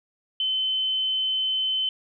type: tone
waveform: sine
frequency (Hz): 3060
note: G7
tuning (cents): -42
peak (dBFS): -22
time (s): 0.4-1.89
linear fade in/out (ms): 2
effects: none